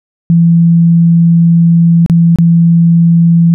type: tone with dropouts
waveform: sine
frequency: 168.3 Hz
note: E3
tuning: 36 cents sharp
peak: -3 dBFS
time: 0.3-3.54 s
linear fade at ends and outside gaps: 0 ms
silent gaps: 2.062-2.098 / 2.359-2.386 s
effects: none